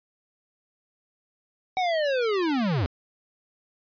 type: linear sweep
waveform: square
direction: down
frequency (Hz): 760 to 77.78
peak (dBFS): -23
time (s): 1.77-2.86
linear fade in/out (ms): 0
effects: resampled to 11025 Hz